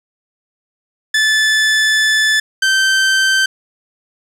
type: tone pair in turn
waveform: sawtooth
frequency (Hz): 1743 / 1552.8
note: A6 / G6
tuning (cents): -17 / -17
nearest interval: major second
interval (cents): 200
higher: first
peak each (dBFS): -7 / -7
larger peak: neither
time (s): 1.14-2.4 / 2.62-3.46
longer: first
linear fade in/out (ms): 5
effects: low-pass 8000 Hz 12 dB/octave + 7-bit